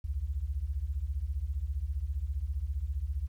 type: beating tone pair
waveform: sine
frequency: 60.8 / 75.8 Hz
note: B1 / D#2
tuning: -26 / -45 cents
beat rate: 15 Hz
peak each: -34 / -33 dBFS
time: 0.04-3.28 s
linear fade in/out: 10 ms
effects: 11-bit